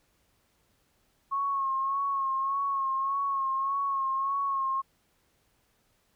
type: tone with vibrato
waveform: sine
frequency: 1091 Hz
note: C#6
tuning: 28 cents flat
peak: -26 dBFS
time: 1.31-4.82 s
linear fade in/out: 20 ms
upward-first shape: sine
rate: 1.7 Hz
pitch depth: 38 cents each way
effects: pink hiss -70 dBFS RMS until 6.15 s